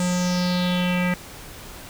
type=tone with low-pass filter sweep; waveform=square; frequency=179.3 Hz; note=F3; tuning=46 cents sharp; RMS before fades=-22 dBFS; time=0-1.14 s; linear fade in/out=2 ms; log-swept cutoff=8200 to 2100 Hz; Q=4.2; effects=pink hiss -40 dBFS RMS until 1.89 s